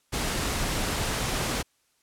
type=noise; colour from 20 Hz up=pink; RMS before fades=-28 dBFS; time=0.12-1.63 s; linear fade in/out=20 ms; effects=white hiss -69 dBFS RMS until 2.02 s + low-pass 11000 Hz 12 dB/octave